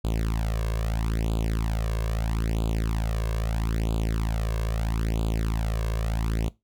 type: tone with flanger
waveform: sawtooth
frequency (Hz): 55.2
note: A1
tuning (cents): +6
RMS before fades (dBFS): -26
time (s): 0.04-6.49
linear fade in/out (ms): 10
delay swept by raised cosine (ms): 0.26 to 1.86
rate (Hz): 0.77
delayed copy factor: +1
effects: noise-tail reverb RT60 0.2 s tail -20 dB re dry